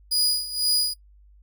sawtooth tone with tremolo, 4916 Hz, D#8, 22 cents flat, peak -15 dBFS, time 0.11-0.94 s, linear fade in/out 10 ms, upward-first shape sine, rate 2 Hz, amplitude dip 80%, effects noise-tail reverb RT60 0.1 s tail -20 dB re dry + added 50 Hz sine -50 dBFS peak until 1.42 s

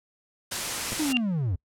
white noise, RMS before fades -29 dBFS, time 0.51-1.13 s, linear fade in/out 10 ms
clicks, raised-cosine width 2 ms, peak -22 dBFS, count 2, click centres 0.921 / 0.93 s
triangle linear sweep, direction down, 317.7 to 77.78 Hz, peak -22 dBFS, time 0.99-1.56 s, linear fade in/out 10 ms
sine tone with exponential growth, 2783 Hz, F7, 7 cents flat, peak -17 dBFS, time 1.05-1.17 s, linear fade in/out 0 ms, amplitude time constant 26 ms
effects noise-tail reverb RT60 0.1 s tail -25 dB re dry + low-pass 10000 Hz 12 dB/octave

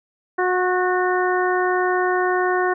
harmonic tone with a mistuned harmonic, 364.3 Hz, F#4, 27 cents flat, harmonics 1 / 2 / 3 / 4 / 5, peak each -20 / -23 / -25 / -26 / -27 dBFS, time 0.38-2.74 s, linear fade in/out 10 ms, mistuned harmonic 4, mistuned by +21 cents, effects none

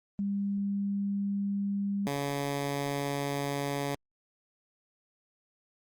sine / 10% pulse tone pair in turn, 200 / 141.42 Hz, G3 / C#3, +35 / +35 cents, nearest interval tritone, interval 600 cents, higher first, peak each -28 / -22 dBFS, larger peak second, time 0.19-2.07 / 2.07-3.95 s, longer neither, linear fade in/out 0 ms, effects Opus 32 kbps

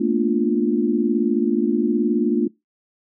sine chord, Bb major seventh, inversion third, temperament equal with one note detuned, 220 / 238.9 / 293.7 / 349.2 Hz, A3 / Bb3 / D4 / F4, 0 / +43 / 0 / 0 cents, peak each -22 dBFS, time 0-2.48 s, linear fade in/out 10 ms, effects noise-tail reverb RT60 0.2 s tail -22 dB re dry

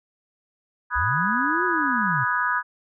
sine chord, G# minor seventh, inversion first, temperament equal, 987.8 / 1244.5 / 1480 / 1661.2 Hz, B5 / D#6 / F#6 / G#6, 0 / 0 / 0 / 0 cents, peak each -26 dBFS, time 0.9-2.63 s, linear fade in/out 50 ms
sine linear two-way sweep, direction up then down, 55 to 370 to 114.3 Hz, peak -26 dBFS, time 0.95-2.25 s, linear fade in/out 20 ms, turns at 1.65 s
effects none

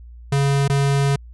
square tone with dropouts, 139.6 Hz, C#3, 13 cents sharp, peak -16 dBFS, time 0.32-1.16 s, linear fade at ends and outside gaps 5 ms, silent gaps 0.679-0.697 s, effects added 59 Hz sine -37 dBFS peak until 1.33 s + resampled to 24000 Hz

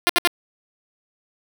5% pulse tone bursts, 349.2 Hz, F4, in tune, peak -3 dBFS, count 3, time 0.07-0.274 s, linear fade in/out 0 ms, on 24 ms, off 66 ms, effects none

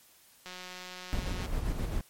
click train, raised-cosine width 0.2 ms, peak -26 dBFS, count 183, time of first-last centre 0.46-1.46 s, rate 182 Hz
brown noise with tremolo, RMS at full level -31 dBFS, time 1.13-2.01 s, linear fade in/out 0 ms, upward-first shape square, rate 7.6 Hz, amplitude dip 35%
effects white hiss -60 dBFS RMS until 2.09 s + MP3 64 kbps

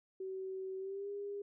sine tone with pitch glide, 379.6 to 404.5 Hz, F#4 to G#4, +44 to -46 cents, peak -39 dBFS, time 0.2-1.42 s, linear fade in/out 5 ms, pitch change +110 cents, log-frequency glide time 0.78-1.09 s, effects none

